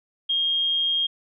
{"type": "tone", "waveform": "sine", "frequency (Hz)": 3234, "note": "G#7", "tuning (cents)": -47, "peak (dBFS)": -20, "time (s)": [0.29, 1.07], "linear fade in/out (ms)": 10, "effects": []}